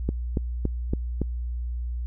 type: click train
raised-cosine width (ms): 3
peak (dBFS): -12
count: 5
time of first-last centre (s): 0.09-1.217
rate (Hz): 3.55
effects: added 60 Hz sine -27 dBFS peak until 2.06 s